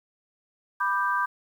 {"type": "chord", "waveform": "sine", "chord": "G major", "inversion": "first", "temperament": "equal with one note detuned", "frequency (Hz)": [987.8, 1186.9, 1568], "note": ["B5", "D6", "G6"], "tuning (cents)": [0, 18, 0], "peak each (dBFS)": -27, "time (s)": [0.8, 1.26], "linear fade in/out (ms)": 10, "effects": ["9-bit"]}